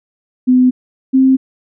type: tone pair in turn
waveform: sine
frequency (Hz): 253.1 / 263.5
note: B3 / C4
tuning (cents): +43 / +12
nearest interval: minor second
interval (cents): 69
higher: second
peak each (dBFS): -6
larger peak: neither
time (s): 0.47-0.71 / 1.13-1.37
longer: neither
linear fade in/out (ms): 20
effects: none